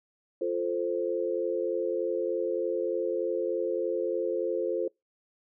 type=chord; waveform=sine; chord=F major; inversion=none; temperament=equal; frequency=349.2 / 440 / 523.3 Hz; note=F4 / A4 / C5; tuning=0 / 0 / 0 cents; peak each=-31 dBFS; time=0.41-4.88 s; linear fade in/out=5 ms; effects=noise-tail reverb RT60 0.2 s tail -26 dB re dry